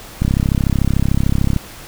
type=click train; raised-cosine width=5 ms; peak=-3 dBFS; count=46; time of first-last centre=0.22-1.563 s; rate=33.5 Hz; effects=pink hiss -36 dBFS RMS until 1.87 s